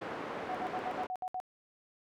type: band-pass noise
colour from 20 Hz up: pink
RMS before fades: -40 dBFS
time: 0.01-1.07 s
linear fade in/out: 10 ms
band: 290 to 1500 Hz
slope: 12 dB/octave
type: tone bursts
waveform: sine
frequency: 740 Hz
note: F#5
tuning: in tune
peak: -34 dBFS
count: 8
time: 0.49-1.401 s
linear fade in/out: 0 ms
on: 57 ms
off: 65 ms
effects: none